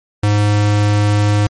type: tone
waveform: square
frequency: 103.83 Hz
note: G#2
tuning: in tune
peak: -11 dBFS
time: 0.23-1.47 s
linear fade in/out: 5 ms
effects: low-pass 8000 Hz 12 dB/octave + MP3 48 kbps